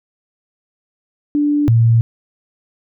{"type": "tone pair in turn", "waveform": "sine", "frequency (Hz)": [293.1, 115.21], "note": ["D4", "A#2"], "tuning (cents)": [-3, -20], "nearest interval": "octave + major third", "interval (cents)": 1617, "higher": "first", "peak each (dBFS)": [-12, -8], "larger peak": "second", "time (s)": [[1.35, 1.68], [1.68, 2.01]], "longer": "neither", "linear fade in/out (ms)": 0, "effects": []}